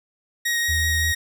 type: tone with vibrato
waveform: sawtooth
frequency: 1880 Hz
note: A#6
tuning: 14 cents sharp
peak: -17 dBFS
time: 0.45-1.15 s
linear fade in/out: 10 ms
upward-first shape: sine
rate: 5.3 Hz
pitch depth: 9 cents each way
type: tone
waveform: sine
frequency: 80.6 Hz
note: E2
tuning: 38 cents flat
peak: -23 dBFS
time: 0.68-1.13 s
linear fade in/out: 20 ms
effects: none